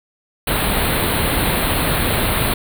pink band-stop noise, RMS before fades -18 dBFS, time 0.47-2.54 s, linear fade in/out 5 ms, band 4300 to 8600 Hz, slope 96 dB/octave, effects none

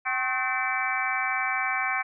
harmonic tone with a mistuned harmonic, 256.3 Hz, C4, 36 cents flat, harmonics 3 / 4 / 5 / 6 / 7 / 8 / 9, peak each -32 / -32 / -35 / -32 / -34 / -35 / -29 dBFS, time 0.05-2.03 s, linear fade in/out 20 ms, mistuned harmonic 4, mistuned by +86 cents, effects none

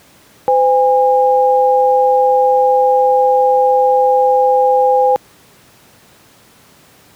sine tone pair together, 510.9 / 815 Hz, C5 / G#5, -41 / -33 cents, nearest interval minor sixth, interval 808 cents, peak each -11 dBFS, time 0.48-5.16 s, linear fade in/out 0 ms, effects pink hiss -46 dBFS RMS until 7.15 s + high-pass 100 Hz 12 dB/octave

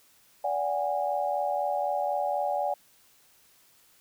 sine tone cluster, 580 / 735 / 819 Hz, D5 / F#5 / G#5, -22 / -12 / -24 cents, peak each -30 dBFS, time 0.44-2.74 s, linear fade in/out 5 ms, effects white hiss -61 dBFS RMS until 4 s

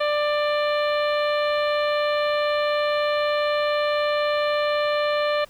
harmonic tone, 592 Hz, D5, 14 cents sharp, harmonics 1 / 2 / 3 / 4 / 5 / 6 / 7, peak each -21 / -27 / -31 / -33 / -35 / -37 / -38 dBFS, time 0-5.45 s, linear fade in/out 10 ms, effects pink hiss -53 dBFS RMS until 5.49 s

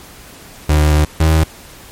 35% pulse tone pair in turn, 75.7 / 79.21 Hz, D#2 / D#2, -47 / +32 cents, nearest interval minor second, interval 79 cents, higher second, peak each -7 dBFS, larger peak neither, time 0.69-1.05 / 1.2-1.44 s, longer first, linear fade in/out 5 ms, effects pink hiss -38 dBFS RMS until 1.91 s + MP3 64 kbps

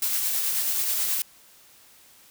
blue noise with tremolo, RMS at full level -24 dBFS, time 0.02-1.22 s, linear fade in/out 2 ms, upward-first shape triangle, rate 9.3 Hz, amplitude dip 35%, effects white hiss -54 dBFS RMS until 2.3 s

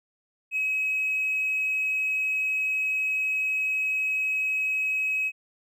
sine tone with hard clipping, 2552 Hz, D#7, 43 cents sharp, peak -24 dBFS, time 0.51-5.32 s, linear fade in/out 50 ms, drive 1 dB, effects none

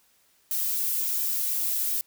violet noise with flanger, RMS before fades -27 dBFS, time 0.51-2.01 s, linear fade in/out 0 ms, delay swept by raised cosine 1.4 to 5.3 ms, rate 1.4 Hz, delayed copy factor -0.55, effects white hiss -64 dBFS RMS until 2.06 s

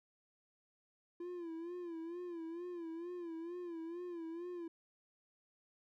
triangle tone with vibrato, 341.1 Hz, F4, 41 cents flat, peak -40 dBFS, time 1.2-4.68 s, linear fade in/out 5 ms, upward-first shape sine, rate 2.2 Hz, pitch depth 84 cents each way, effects none

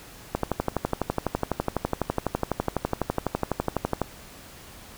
click train, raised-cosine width 1 ms, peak -9 dBFS, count 45, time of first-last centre 0.35-4.017 s, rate 12 Hz, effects pink hiss -46 dBFS RMS until 4.97 s

